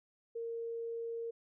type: tone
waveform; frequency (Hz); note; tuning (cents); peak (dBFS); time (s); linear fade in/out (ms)
sine; 461.8; A#4; -16; -37; 0.35-1.31; 10
effects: none